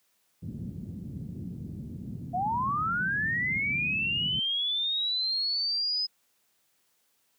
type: low-pass noise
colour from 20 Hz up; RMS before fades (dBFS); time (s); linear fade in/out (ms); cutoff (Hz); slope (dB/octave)
white; -36; 0.42-4.4; 10; 210; 24
type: linear sweep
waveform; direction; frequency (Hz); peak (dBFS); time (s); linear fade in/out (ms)
sine; up; 688 to 5070; -26; 2.33-6.07; 20
effects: white hiss -71 dBFS RMS until 7.38 s + high-pass 100 Hz 12 dB/octave